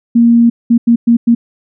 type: tone bursts at uneven times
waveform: sine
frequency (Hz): 234.2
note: A#3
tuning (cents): +8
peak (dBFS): -4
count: 5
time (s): 0.15-0.5 / 0.7-0.78 / 0.87-0.96 / 1.07-1.17 / 1.27-1.35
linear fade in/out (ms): 10
effects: none